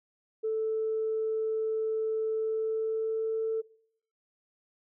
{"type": "tone with pitch glide", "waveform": "sine", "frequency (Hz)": [440, 444.9], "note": ["A4", "A4"], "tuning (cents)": [0, 19], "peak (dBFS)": -26, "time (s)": [0.43, 3.62], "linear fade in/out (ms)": 20, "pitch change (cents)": 19, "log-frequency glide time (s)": [2.33, 3.49], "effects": ["noise-tail reverb RT60 0.6 s tail -21 dB re dry", "tanh soft clip ceiling -22 dBFS"]}